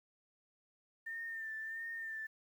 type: tone with vibrato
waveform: sine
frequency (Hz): 1799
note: A6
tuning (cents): +38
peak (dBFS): -40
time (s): 1.06-2.27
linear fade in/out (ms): 10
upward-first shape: sine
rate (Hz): 1.5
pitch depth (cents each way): 35
effects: 11-bit